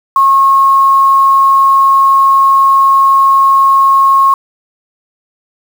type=tone with quantisation; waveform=sine; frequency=1087 Hz; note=C#6; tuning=34 cents flat; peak=-4 dBFS; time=0.16-4.34 s; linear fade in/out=2 ms; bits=5; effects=none